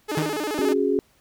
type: tone with vibrato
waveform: sawtooth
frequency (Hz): 358.7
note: F4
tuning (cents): +46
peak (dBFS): -21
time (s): 0.08-0.74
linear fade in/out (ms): 20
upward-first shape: square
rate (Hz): 14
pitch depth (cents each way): 300
type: tone with exponential decay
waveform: sawtooth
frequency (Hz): 156.3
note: D#3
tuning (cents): +8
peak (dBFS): -16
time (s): 0.17-0.47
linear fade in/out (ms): 5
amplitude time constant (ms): 64
type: chord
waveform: sine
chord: C# suspended fourth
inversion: none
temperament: equal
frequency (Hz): 277.2 / 370 / 415.3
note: C#4 / F#4 / G#4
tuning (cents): 0 / 0 / 0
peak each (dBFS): -24 / -24 / -22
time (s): 0.59-0.99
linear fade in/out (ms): 0
effects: pink hiss -61 dBFS RMS until 1.2 s